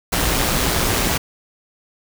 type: noise with amplitude modulation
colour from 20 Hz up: pink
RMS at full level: -17 dBFS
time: 0.12-1.18 s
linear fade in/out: 10 ms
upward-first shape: sine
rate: 120 Hz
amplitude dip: 40%
effects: none